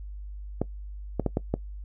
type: clicks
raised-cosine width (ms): 2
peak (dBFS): -11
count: 5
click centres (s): 0.616 / 1.197 / 1.263 / 1.371 / 1.54
effects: noise-tail reverb RT60 0.1 s tail -20 dB re dry + added 50 Hz sine -36 dBFS peak until 1.84 s